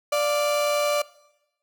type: tone pair together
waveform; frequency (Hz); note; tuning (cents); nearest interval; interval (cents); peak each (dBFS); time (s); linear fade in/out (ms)
35% pulse; 587.3 / 698.4; D5 / F5; 0 / 0; minor third; 300; -19 / -31; 0.12-1.02; 5
effects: noise-tail reverb RT60 0.9 s tail -20 dB re dry